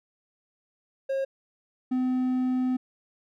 triangle tone pair in turn, 540 / 254.8 Hz, C#5 / C4, -45 / -46 cents, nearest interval octave + minor second, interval 1301 cents, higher first, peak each -23 / -21 dBFS, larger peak second, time 1.09-1.25 / 1.91-2.77 s, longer second, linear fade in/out 10 ms, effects none

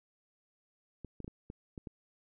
clicks, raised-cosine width 3 ms, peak -30 dBFS, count 7, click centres 1.047 / 1.203 / 1.245 / 1.279 / 1.501 / 1.778 / 1.872 s, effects none

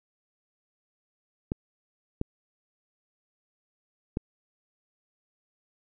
clicks, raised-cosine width 3 ms, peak -15 dBFS, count 3, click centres 1.519 / 2.214 / 4.171 s, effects none

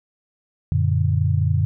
sine chord, Gb augmented, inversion none, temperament equal, 92.5 / 116.54 / 146.83 Hz, Gb2 / Bb2 / D3, 0 / 0 / 0 cents, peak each -19 / -22 / -21 dBFS, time 0.72-1.65 s, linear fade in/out 0 ms, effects none

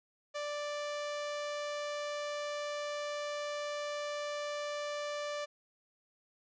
sawtooth tone, 587.3 Hz, D5, in tune, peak -32 dBFS, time 0.34-5.46 s, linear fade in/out 20 ms, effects resampled to 16000 Hz

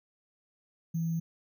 sine tone with sample-and-hold, 164.81 Hz, E3, in tune, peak -28 dBFS, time 0.94-1.2 s, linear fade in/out 10 ms, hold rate 6300 Hz, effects none

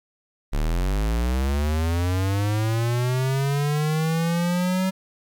square linear sweep, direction up, 34.65 to 190 Hz, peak -21 dBFS, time 0.52-4.91 s, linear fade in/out 20 ms, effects 10-bit

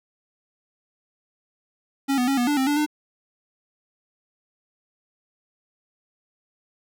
square tone with pitch steps, 274.6 / 247.6 / 274.2 / 242.9 / 292.6 / 263.9 / 291.6 / 299.8 Hz, C#4 / B3 / C#4 / B3 / D4 / C4 / D4 / D4, -16 / +5 / -19 / -29 / -6 / +15 / -12 / +36 cents, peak -20 dBFS, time 2.08-2.864 s, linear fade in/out 20 ms, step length 98 ms, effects none

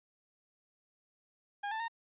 30% pulse tone with pitch steps, 814 / 884 / 919 Hz, G#5 / A5 / A#5, -35 / +8 / -25 cents, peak -32 dBFS, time 1.63-1.882 s, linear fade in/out 10 ms, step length 84 ms, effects resampled to 8000 Hz

